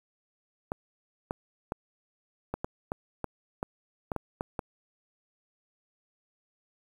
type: clicks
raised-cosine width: 1 ms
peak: -17 dBFS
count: 12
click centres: 0.719 / 1.309 / 1.721 / 2.54 / 2.645 / 2.919 / 3.243 / 3.629 / 4.118 / 4.163 / 4.409 / 4.592 s
effects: 8-bit